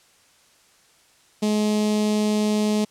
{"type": "tone with notch filter", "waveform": "sawtooth", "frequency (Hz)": 211.7, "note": "G#3", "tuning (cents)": 33, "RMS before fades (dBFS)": -21, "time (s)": [1.42, 2.85], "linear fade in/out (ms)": 10, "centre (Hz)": 1500, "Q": 0.61, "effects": ["white hiss -57 dBFS RMS until 2.9 s", "low-pass 9000 Hz 12 dB/octave"]}